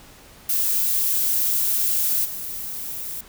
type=noise with level steps; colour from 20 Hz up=violet; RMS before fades=-21 / -31 dBFS; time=0.49-3.21 s; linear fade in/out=5 ms; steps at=2.24 s; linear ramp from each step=20 ms; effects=pink hiss -47 dBFS RMS until 3.28 s